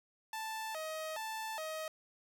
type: tone with vibrato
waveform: sawtooth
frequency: 745 Hz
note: F#5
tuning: 12 cents sharp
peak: -35 dBFS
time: 0.33-1.88 s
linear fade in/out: 2 ms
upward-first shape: square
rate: 1.2 Hz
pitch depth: 290 cents each way
effects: none